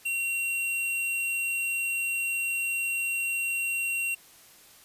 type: tone with sample-and-hold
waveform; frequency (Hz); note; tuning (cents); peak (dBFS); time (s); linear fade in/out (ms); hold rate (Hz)
sine; 2743; F7; -32; -26; 0.05-4.15; 10; 11025
effects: white hiss -54 dBFS RMS until 4.84 s + resampled to 32000 Hz